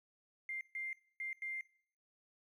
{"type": "tone bursts at uneven times", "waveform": "triangle", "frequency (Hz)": 2101, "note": "C7", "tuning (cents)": 7, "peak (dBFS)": -35, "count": 4, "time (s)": [[0.49, 0.61], [0.75, 0.93], [1.2, 1.33], [1.42, 1.61]], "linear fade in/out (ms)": 2, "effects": ["noise-tail reverb RT60 0.6 s tail -24 dB re dry", "tanh soft clip ceiling -37 dBFS"]}